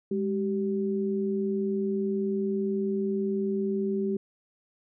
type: tone pair together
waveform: sine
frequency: 204.8 / 386.6 Hz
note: G#3 / G4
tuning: -24 / -24 cents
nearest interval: major seventh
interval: 1100 cents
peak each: -28 dBFS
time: 0.11-4.17 s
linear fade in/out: 5 ms
effects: none